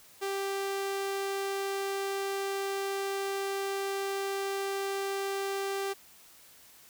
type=tone; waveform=sawtooth; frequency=392.9 Hz; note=G4; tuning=4 cents sharp; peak=-27 dBFS; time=0.21-5.94 s; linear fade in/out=20 ms; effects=white hiss -56 dBFS RMS until 6.89 s